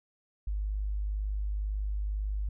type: tone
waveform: sine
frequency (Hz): 51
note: G#1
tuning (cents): -31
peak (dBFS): -29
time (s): 0.47-2.49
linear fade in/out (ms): 5
effects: none